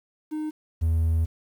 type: tone pair in turn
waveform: triangle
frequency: 307.7 / 81.5 Hz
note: D#4 / E2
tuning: -19 / -19 cents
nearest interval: octave + major seventh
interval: 2300 cents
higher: first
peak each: -25 / -17 dBFS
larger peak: second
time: 0.31-0.51 / 0.81-1.26 s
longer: second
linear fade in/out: 20 ms
effects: tanh soft clip ceiling -13 dBFS + 9-bit